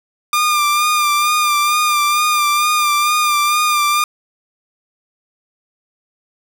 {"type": "tone with vibrato", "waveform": "sawtooth", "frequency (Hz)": 1200, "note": "D6", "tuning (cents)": 37, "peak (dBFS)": -9, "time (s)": [0.33, 4.04], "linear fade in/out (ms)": 2, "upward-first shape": "sine", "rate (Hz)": 2.2, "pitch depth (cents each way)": 33, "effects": []}